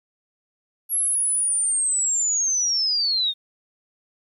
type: linear sweep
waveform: sine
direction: down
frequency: 11360 to 3612 Hz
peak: -19 dBFS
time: 0.89-3.34 s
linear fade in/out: 50 ms
effects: 10-bit